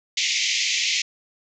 pink band-pass noise, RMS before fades -23 dBFS, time 0.17-1.02 s, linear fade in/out 5 ms, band 2000 to 7000 Hz, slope 96 dB/octave, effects none

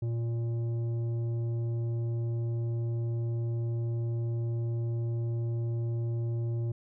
triangle tone with tanh clipping, 116.54 Hz, A#2, in tune, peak -30 dBFS, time 0.02-6.72 s, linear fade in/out 5 ms, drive 13 dB, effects none

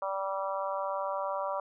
harmonic tone, 194.1 Hz, G3, 17 cents flat, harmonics 3 / 4 / 5 / 6 / 7, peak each -34 / -39 / -36 / -37 / -44 dBFS, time 0.02-1.6 s, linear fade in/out 2 ms, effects none

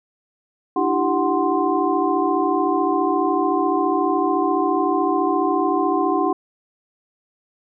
sine tone cluster, 299.3 / 333.4 / 388.8 / 742 / 1046 Hz, D4 / E4 / G4 / F#5 / C6, +33 / +20 / -14 / +5 / -1 cents, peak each -23 dBFS, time 0.76-6.33 s, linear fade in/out 5 ms, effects none

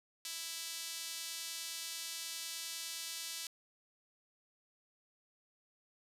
sawtooth tone with high-pass filter, 329.6 Hz, E4, in tune, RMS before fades -43 dBFS, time 0.25-3.47 s, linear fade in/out 2 ms, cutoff 4100 Hz, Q 0.99, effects resampled to 32000 Hz

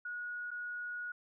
sine tone with dropouts, 1453 Hz, F#6, 32 cents flat, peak -38 dBFS, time 0.05-1.12 s, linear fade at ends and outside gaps 5 ms, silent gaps 0.507-0.513 s, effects none

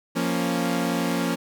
sawtooth chord, Bb minor, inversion second, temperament equal, 174.61 / 233.1 / 277.2 Hz, F3 / Bb3 / Db4, 0 / 0 / 0 cents, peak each -23 dBFS, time 0.15-1.36 s, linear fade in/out 20 ms, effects none

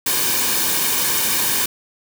white noise with comb filter, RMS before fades -19 dBFS, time 0.06-1.66 s, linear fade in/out 5 ms, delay 1.5 ms, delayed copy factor -0.6, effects none

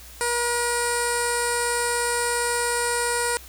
15% pulse tone with low-pass filter, 478.5 Hz, A#4, 45 cents sharp, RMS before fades -24 dBFS, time 0.21-3.37 s, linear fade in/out 0 ms, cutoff 9300 Hz, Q 8.3, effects added 60 Hz sine -45 dBFS peak until 3.48 s + white hiss -45 dBFS RMS until 3.48 s

